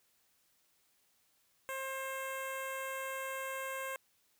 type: tone with notch filter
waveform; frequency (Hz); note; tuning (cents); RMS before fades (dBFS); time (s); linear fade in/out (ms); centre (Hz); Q
10% pulse; 532; C5; +29; -40; 1.69-3.96; 0; 4200; 0.85
effects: white hiss -73 dBFS RMS until 4.39 s